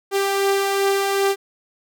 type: beating tone pair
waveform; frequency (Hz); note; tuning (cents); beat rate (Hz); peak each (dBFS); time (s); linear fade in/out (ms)
sawtooth; 392 / 394.6; G4 / G4; 0 / +11; 2.6; -23 / -14; 0.11-1.36; 50
effects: none